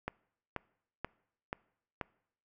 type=click train; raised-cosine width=0.5 ms; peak=-20 dBFS; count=5; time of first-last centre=0.08-2.012 s; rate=2.07 Hz; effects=noise-tail reverb RT60 0.7 s tail -24 dB re dry